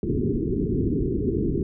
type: low-pass noise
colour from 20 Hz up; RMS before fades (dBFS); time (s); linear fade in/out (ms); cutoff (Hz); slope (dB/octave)
white; -24; 0.03-1.63; 2; 420; 96
effects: none